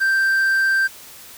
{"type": "tone", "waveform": "triangle", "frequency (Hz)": 1569, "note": "G6", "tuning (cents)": 1, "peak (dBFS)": -13, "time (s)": [0, 0.88], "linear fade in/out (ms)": 20, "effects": ["white hiss -41 dBFS RMS until 1.37 s"]}